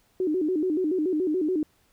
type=tone with vibrato; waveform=sine; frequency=336.8 Hz; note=E4; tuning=37 cents sharp; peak=-22 dBFS; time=0.2-1.63 s; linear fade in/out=2 ms; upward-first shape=square; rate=7 Hz; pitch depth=170 cents each way; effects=pink hiss -65 dBFS RMS until 1.92 s